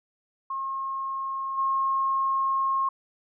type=tone with level steps; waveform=sine; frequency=1077 Hz; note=C6; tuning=50 cents sharp; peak=-28 / -22 dBFS; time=0.5-2.89 s; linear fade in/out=5 ms; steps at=1.57 s; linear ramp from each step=20 ms; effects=none